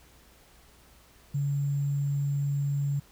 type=tone with sample-and-hold; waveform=sine; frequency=141.7 Hz; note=C#3; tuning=38 cents sharp; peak=-25 dBFS; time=1.34-3 s; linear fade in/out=10 ms; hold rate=7350 Hz; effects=added 60 Hz sine -60 dBFS peak until 3.11 s + pink hiss -58 dBFS RMS until 3.11 s